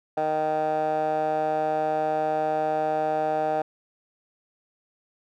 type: tone with band-pass filter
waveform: 15% pulse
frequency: 155 Hz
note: D#3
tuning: 6 cents flat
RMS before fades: -25 dBFS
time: 0.17-3.62 s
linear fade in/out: 5 ms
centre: 740 Hz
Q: 5.1
effects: none